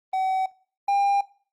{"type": "tone pair in turn", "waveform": "triangle", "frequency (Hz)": [758, 800.8], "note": ["F#5", "G5"], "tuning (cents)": [42, 37], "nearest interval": "minor second", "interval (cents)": 95, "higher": "second", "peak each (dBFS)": [-20, -17], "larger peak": "second", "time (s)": [[0.13, 0.46], [0.88, 1.21]], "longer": "neither", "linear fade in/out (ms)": 5, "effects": ["noise-tail reverb RT60 0.4 s tail -19 dB re dry", "Opus 24 kbps"]}